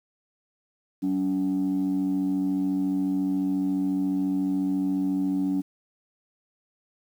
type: tone pair together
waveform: sine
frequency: 189.01 / 283.2 Hz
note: F#3 / C#4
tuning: +37 / +37 cents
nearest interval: perfect fifth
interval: 700 cents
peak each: -27 / -22 dBFS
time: 1.02-5.62 s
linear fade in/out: 20 ms
effects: tanh soft clip ceiling -19 dBFS + 9-bit